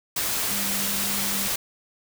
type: tone in noise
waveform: sine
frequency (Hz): 199.5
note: G3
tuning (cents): +31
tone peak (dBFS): -34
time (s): 0.51-1.48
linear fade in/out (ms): 5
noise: white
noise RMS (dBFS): -26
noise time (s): 0.16-1.56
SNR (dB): -11
effects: none